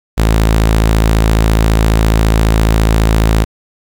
sawtooth tone, 54.6 Hz, A1, 13 cents flat, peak -4 dBFS, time 0.17-3.45 s, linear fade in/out 20 ms, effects 7-bit

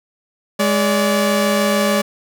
sawtooth tone pair together, 207.7 / 576.4 Hz, G#3 / D5, 0 / -33 cents, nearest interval octave + tritone, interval 1767 cents, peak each -13 dBFS, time 0.59-2.02 s, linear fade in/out 10 ms, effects none

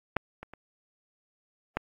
clicks, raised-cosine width 0.5 ms, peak -10 / -25 / -29 / -12 dBFS, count 4, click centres 0.167 / 0.43 / 0.536 / 1.77 s, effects AAC 48 kbps

